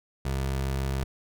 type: tone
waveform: 25% pulse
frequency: 67 Hz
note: C2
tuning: 42 cents sharp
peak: -23 dBFS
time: 0.25-1.04 s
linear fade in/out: 5 ms
effects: none